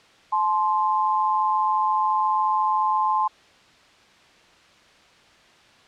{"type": "tone pair together", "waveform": "sine", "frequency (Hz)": [860.7, 1046.5], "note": ["A5", "C6"], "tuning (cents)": [-38, 0], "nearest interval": "minor third", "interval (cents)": 338, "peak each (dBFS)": [-22, -21], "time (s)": [0.32, 3.28], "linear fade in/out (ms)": 10, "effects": ["white hiss -53 dBFS RMS until 5.87 s", "low-pass 4000 Hz 12 dB/octave"]}